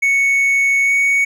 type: tone with pitch glide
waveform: triangle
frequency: 2217 to 2231 Hz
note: C#7 to C#7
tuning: 0 to +11 cents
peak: -10 dBFS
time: 0.02-1.25 s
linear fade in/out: 10 ms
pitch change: +11 cents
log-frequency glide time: 0.84-0.92 s
effects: none